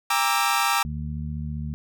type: chord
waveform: sawtooth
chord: E half-diminished seventh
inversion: first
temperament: equal with one note detuned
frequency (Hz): 802.8 / 932.3 / 1174.7 / 1318.5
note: G5 / Bb5 / D6 / E6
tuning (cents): +41 / 0 / 0 / 0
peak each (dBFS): -22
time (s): 0.1-0.83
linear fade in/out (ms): 5
type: harmonic tone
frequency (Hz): 75.1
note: D2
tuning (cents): +39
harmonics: 1 / 2 / 3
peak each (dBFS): -31 / -31 / -35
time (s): 0.85-1.74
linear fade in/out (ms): 0
effects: none